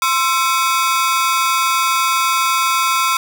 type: ring-modulated tone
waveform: sawtooth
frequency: 1192 Hz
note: D6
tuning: 25 cents sharp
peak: -7 dBFS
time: 0.02-3.17 s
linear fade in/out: 2 ms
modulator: 146 Hz
effects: none